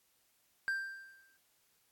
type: tone with exponential decay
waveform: triangle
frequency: 1578 Hz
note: G6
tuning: 11 cents sharp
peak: -28 dBFS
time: 0.68-1.37 s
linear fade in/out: 0 ms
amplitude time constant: 150 ms
effects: white hiss -73 dBFS RMS until 1.91 s + AAC 64 kbps